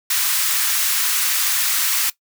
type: high-pass noise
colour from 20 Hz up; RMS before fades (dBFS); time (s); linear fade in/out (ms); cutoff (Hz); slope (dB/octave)
white; -19; 0.1-2.1; 5; 1100; 24
effects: noise-tail reverb RT60 0.1 s tail -18 dB re dry